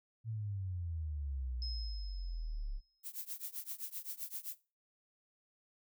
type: exponential sweep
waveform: sine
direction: down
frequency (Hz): 115 to 33.41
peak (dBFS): -37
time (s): 0.24-2.81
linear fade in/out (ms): 50
type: tone with exponential decay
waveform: sine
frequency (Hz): 5140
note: E8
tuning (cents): -45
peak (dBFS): -40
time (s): 1.62-3.1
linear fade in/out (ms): 1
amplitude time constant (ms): 320
type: noise with tremolo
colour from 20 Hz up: violet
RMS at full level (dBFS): -40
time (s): 3.03-4.57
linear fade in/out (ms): 50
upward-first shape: triangle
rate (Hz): 7.7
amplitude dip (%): 100
effects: noise-tail reverb RT60 0.3 s tail -18 dB re dry